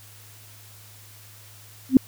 sine tone with exponential growth, 261.3 Hz, C4, 2 cents flat, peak -4 dBFS, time 1.89-1.97 s, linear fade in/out 2 ms, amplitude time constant 17 ms, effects added 104 Hz sine -49 dBFS peak until 2.07 s + white hiss -49 dBFS RMS until 2.07 s

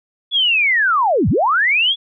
sine linear two-way sweep, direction down then up, 3446 to 69.5 to 3446 Hz, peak -12 dBFS, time 0.31-1.96 s, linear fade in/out 50 ms, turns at 1.29 s, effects none

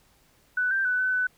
sine tone with pitch steps, 1492 / 1571 / 1494 / 1511 / 1500 Hz, F#6 / G6 / F#6 / F#6 / F#6, +14 / +3 / +16 / +36 / +23 cents, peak -22 dBFS, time 0.57-1.27 s, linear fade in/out 5 ms, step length 140 ms, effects pink hiss -62 dBFS RMS until 1.37 s

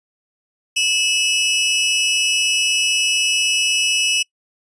sawtooth tone pair together, 2611 / 2931 Hz, E7 / F#7, -17 / -17 cents, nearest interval major second, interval 200 cents, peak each -15 dBFS, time 0.76-4.23 s, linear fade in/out 10 ms, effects noise-tail reverb RT60 0.1 s tail -24 dB re dry + resampled to 22050 Hz

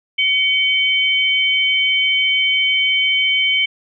sine tone pair together, 2253 / 3078 Hz, C#7 / G7, +28 / -32 cents, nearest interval perfect fourth, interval 540 cents, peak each -16 dBFS, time 0.18-3.66 s, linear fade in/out 10 ms, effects none

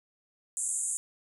white band-pass noise, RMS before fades -32 dBFS, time 0.57-0.97 s, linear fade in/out 0 ms, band 6900 to 10000 Hz, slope 96 dB/octave, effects none

